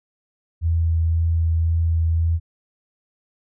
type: tone with vibrato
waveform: sine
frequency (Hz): 82.41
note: E2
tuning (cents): 0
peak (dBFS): -16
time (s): 0.61-2.4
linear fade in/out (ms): 50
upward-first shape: triangle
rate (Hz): 1.9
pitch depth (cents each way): 14
effects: none